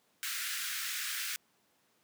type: high-pass noise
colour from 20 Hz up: pink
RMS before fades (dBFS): -37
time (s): 0.23-1.36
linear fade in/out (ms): 0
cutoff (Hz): 1400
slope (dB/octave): 48
effects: pink hiss -71 dBFS RMS until 2.03 s + high-pass 200 Hz 12 dB/octave